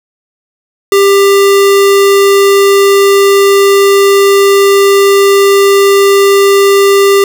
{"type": "tone", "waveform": "square", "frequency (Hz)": 396.8, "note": "G4", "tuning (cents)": 21, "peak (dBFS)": -4, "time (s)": [0.92, 7.24], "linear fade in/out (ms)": 2, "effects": []}